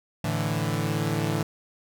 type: chord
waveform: sawtooth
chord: A suspended fourth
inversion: none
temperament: equal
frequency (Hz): 110 / 146.83 / 164.81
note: A2 / D3 / E3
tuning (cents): 0 / 0 / 0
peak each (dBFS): -25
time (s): 0.24-1.43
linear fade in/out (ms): 5
effects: none